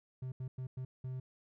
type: tone bursts at uneven times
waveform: triangle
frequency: 128.7 Hz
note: C3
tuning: 28 cents flat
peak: -36 dBFS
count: 5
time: 0.22-0.32 / 0.4-0.48 / 0.58-0.67 / 0.77-0.85 / 1.04-1.2 s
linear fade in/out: 5 ms
effects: none